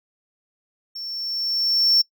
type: tone with level ramp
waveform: triangle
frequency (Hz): 5430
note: F8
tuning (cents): -50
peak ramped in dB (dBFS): -29 to -11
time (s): 0.95-2.02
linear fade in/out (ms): 10
effects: noise-tail reverb RT60 0.1 s tail -22 dB re dry